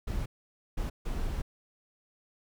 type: noise bursts at uneven times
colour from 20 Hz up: brown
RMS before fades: -32 dBFS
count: 3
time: 0.07-0.26 / 0.77-0.9 / 1.05-1.42 s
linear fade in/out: 10 ms
effects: none